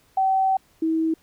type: tone pair in turn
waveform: sine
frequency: 766 / 322.1 Hz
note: G5 / E4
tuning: -40 / -40 cents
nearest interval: octave + minor third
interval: 1500 cents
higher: first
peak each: -17 / -19 dBFS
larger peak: first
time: 0.17-0.57 / 0.82-1.14 s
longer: first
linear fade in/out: 5 ms
effects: pink hiss -60 dBFS RMS until 1.22 s